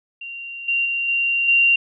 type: tone with level steps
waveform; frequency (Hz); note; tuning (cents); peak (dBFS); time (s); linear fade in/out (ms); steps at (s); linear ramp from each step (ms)
sine; 2766; F7; -17; -30 / -17 / -20 / -17 / -12; 0.21-1.76; 5; 0.68 / 0.85 / 1.08 / 1.48; 5
effects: none